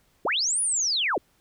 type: linear two-way sweep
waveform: sine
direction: up then down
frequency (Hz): 261.4 to 9960 to 261.4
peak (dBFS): -22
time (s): 0.25-1.18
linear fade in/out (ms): 2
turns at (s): 0.61
effects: pink hiss -65 dBFS RMS until 1.4 s